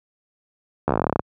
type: slowing click train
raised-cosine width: 1 ms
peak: -5 dBFS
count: 15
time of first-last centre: 0.88-1.195 s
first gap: 13 ms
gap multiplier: 1.08
effects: high-pass 80 Hz 12 dB/octave